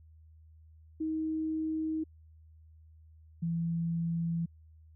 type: tone pair in turn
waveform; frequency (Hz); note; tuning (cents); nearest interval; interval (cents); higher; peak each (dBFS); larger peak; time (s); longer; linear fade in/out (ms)
sine; 315.8 / 167.29; D#4 / E3; +26 / +26; major seventh; 1100; first; -30 / -29; second; 1-2.04 / 3.42-4.46; neither; 10
effects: added 79 Hz sine -54 dBFS peak until 4.95 s